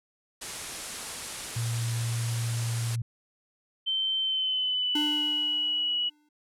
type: low-pass noise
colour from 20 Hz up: white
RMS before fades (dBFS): -39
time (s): 0.41-2.96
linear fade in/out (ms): 10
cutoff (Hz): 11000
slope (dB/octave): 48
type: tone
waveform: sine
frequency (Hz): 116.6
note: A#2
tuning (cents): +1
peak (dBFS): -27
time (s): 1.56-3.02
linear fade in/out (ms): 5
type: tone with pitch glide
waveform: sine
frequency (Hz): 3101 to 2927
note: G7 to F#7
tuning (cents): -19 to -19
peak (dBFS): -25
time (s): 3.86-6.1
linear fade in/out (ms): 20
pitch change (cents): -100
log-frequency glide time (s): 4.2-5.22
type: tone with exponential decay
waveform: square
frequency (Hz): 298.6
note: D4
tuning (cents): +29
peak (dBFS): -27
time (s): 4.95-6.29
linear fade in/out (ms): 5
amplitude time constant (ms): 290
effects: none